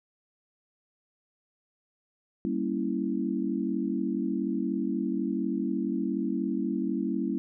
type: chord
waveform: sine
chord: G diminished seventh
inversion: none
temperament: equal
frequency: 196 / 233.1 / 277.2 / 329.6 Hz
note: G3 / Bb3 / Db4 / Fb4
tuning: 0 / 0 / 0 / 0 cents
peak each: -32 dBFS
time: 2.45-7.38 s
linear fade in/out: 0 ms
effects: none